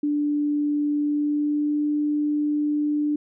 sine tone with pitch glide, 293.7 to 296.6 Hz, D4 to D4, 0 to +17 cents, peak -20 dBFS, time 0.03-3.16 s, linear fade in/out 5 ms, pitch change +17 cents, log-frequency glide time 0.98-1.85 s, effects none

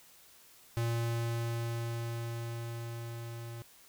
square tone with level ramp, 116.54 Hz, A#2, in tune, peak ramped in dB -30 to -42 dBFS, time 0.77-3.62 s, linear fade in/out 0 ms, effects white hiss -59 dBFS RMS until 3.88 s

